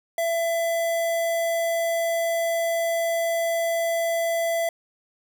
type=tone with notch filter; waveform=square; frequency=669 Hz; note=E5; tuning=25 cents sharp; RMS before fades=-24 dBFS; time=0.18-4.69 s; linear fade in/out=2 ms; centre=4200 Hz; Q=1.8; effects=none